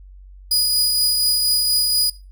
sawtooth tone with tremolo, 4932 Hz, D#8, 16 cents flat, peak -11 dBFS, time 0.51-2.1 s, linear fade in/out 5 ms, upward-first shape triangle, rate 4.2 Hz, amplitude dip 30%, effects noise-tail reverb RT60 0.3 s tail -20 dB re dry + added 47 Hz sine -39 dBFS peak until 2.31 s

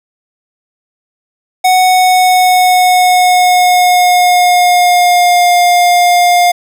square tone with pitch glide, 740 to 707.4 Hz, F#5 to F5, 0 to +22 cents, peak -6 dBFS, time 1.64-6.52 s, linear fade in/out 10 ms, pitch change -78 cents, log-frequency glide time 1.81-5.51 s, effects none

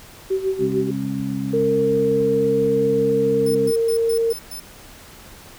sine tone with tremolo, 381.7 Hz, G4, 46 cents flat, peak -16 dBFS, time 0.3-0.91 s, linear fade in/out 10 ms, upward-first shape sine, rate 6.7 Hz, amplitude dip 75%
harmonic tone, 67.7 Hz, C#2, 40 cents flat, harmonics 2 / 3 / 4, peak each -28 / -26 / -25 dBFS, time 0.58-3.73 s, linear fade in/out 50 ms
sine tone, 458.5 Hz, A#4, 29 cents flat, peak -16 dBFS, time 1.53-4.33 s, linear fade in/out 10 ms
5% pulse tone bursts, 5274 Hz, E8, in tune, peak -25 dBFS, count 6, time 3.46-4.6 s, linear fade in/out 5 ms, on 90 ms, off 120 ms
effects pink hiss -43 dBFS RMS until 5.58 s

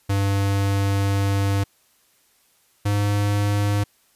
square tone pair in turn, 99.1 / 102.3 Hz, G2 / G#2, +19 / -26 cents, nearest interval minor second, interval 55 cents, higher second, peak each -19 dBFS, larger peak neither, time 0.09-1.64 / 2.85-3.84 s, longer first, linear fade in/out 10 ms, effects white hiss -61 dBFS RMS until 4.15 s + resampled to 32000 Hz

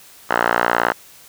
5% pulse tone with band-pass filter, 58.9 Hz, A#1, 19 cents sharp, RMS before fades -18 dBFS, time 0.29-0.93 s, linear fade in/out 20 ms, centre 1200 Hz, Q 6.9, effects white hiss -45 dBFS RMS until 1.28 s

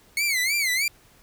sawtooth tone with vibrato, 2166 Hz, C#7, 41 cents flat, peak -18 dBFS, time 0.17-0.88 s, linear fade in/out 2 ms, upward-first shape sine, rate 3.2 Hz, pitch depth 160 cents each way, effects pink hiss -56 dBFS RMS until 1.22 s

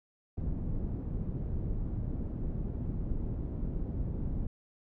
pink low-pass noise, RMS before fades -34 dBFS, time 0.37-4.47 s, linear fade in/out 5 ms, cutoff 230 Hz, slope 12 dB/octave, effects none

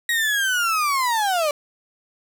35% pulse linear sweep, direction down, 1904 to 571 Hz, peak -17 dBFS, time 0.09-1.51 s, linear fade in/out 2 ms, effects none

